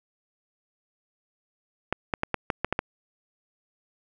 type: clicks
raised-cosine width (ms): 0.5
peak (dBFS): -9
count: 8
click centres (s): 1.926 / 2.138 / 2.234 / 2.343 / 2.502 / 2.646 / 2.726 / 2.791
effects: none